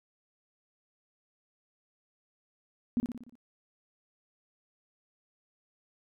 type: tone with echo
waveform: sine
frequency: 240.2 Hz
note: B3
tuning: 48 cents flat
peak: -24 dBFS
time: 2.97-3 s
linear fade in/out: 0 ms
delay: 59 ms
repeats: 6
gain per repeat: -5 dB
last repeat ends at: 3.354 s
effects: none